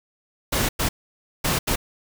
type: noise bursts at uneven times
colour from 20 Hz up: pink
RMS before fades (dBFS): -22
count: 4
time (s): 0.52-0.69 / 0.79-0.89 / 1.44-1.59 / 1.67-1.76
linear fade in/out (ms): 10
effects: none